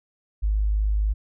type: tone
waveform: sine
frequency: 51.91 Hz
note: G#1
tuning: in tune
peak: -19 dBFS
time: 0.42-1.14 s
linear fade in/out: 20 ms
effects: none